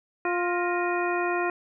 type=harmonic tone with a mistuned harmonic; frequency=351.8 Hz; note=F4; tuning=13 cents sharp; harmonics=1 / 2 / 3 / 4 / 5 / 7; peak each=-27 / -30 / -32 / -33 / -34 / -35 dBFS; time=0.25-1.5 s; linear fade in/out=2 ms; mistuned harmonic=5; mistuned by=+96 cents; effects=none